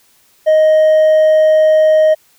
sine tone with hard clipping, 624 Hz, D#5, 5 cents sharp, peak -7 dBFS, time 0.46-2.15 s, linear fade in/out 20 ms, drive 2 dB, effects white hiss -52 dBFS RMS until 2.38 s

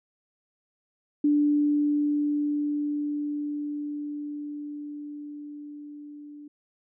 sine tone with level ramp, 293.7 Hz, D4, in tune, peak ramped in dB -18 to -41 dBFS, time 1.24-6.48 s, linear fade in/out 5 ms, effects none

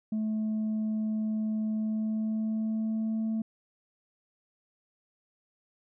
sine tone with pitch glide, 216.8 to 221.4 Hz, A3 to A3, -25 to +11 cents, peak -25 dBFS, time 0.12-3.42 s, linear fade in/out 5 ms, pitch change +36 cents, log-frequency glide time 1.72-3.27 s, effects tanh soft clip ceiling -26 dBFS

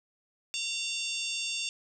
harmonic tone with a mistuned harmonic, 919 Hz, A#5, 25 cents flat, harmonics 3 / 4 / 5 / 6 / 7 / 8 / 9, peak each -35 / -37 / -39 / -41 / -42 / -43 / -44 dBFS, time 0.54-1.69 s, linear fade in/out 0 ms, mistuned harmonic 4, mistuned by -58 cents, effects none

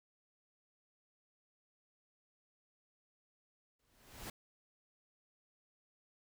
pink noise with exponential growth, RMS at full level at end -43 dBFS, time 3.79-4.3 s, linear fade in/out 5 ms, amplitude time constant 110 ms, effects none

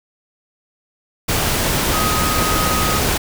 sine tone in noise, 1256 Hz, D#6, 16 cents sharp, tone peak -21 dBFS, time 1.93-3 s, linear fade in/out 10 ms, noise pink, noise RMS -18 dBFS, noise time 1.28-3.18 s, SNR -6 dB, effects none

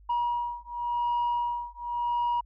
sine beating tone pair, 957 / 957.91 Hz, A#5 / A#5, +45 / +47 cents, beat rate 0.91 Hz, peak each -28 dBFS, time 0.09-2.41 s, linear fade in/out 10 ms, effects tanh soft clip ceiling -22 dBFS + added 50 Hz sine -51 dBFS peak until 2.45 s

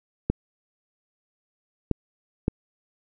clicks, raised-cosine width 3 ms, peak -8 dBFS, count 3, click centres 0.3 / 1.913 / 2.481 s, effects none

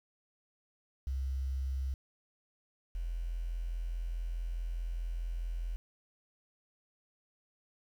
sine tone pair in turn, 66.1 / 42.37 Hz, C2 / E1, +18 / +48 cents, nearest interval minor sixth, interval 770 cents, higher first, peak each -31 / -33 dBFS, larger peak first, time 1.07-1.94 / 2.95-5.76 s, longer second, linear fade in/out 0 ms, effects tanh soft clip ceiling -27 dBFS + 10-bit

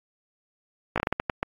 slowing click train, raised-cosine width 0.5 ms, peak -9 dBFS, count 9, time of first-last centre 0.96-1.43 s, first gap 17 ms, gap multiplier 1.34, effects AAC 32 kbps

